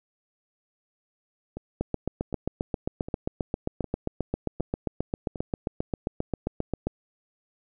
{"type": "two click trains", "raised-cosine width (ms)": 2, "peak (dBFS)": [-22, -13], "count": [6, 39], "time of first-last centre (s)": [[1.57, 5.358], [1.81, 6.87]], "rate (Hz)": [1.32, 7.51], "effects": []}